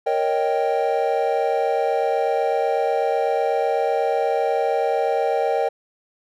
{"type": "chord", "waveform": "triangle", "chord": "Eb dominant seventh", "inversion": "second", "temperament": "equal", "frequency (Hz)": [466.2, 554.4, 622.3, 784], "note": ["Bb4", "Db5", "Eb5", "G5"], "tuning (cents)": [0, 0, 0, 0], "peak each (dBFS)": [-21, -23, -23, -21], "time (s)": [0.06, 5.69], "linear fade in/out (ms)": 10, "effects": []}